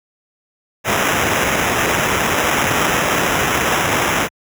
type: noise with sample-and-hold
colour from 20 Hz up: violet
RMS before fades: -17 dBFS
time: 0.84-4.29 s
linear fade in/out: 50 ms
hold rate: 4410 Hz
effects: high-pass 60 Hz 12 dB/octave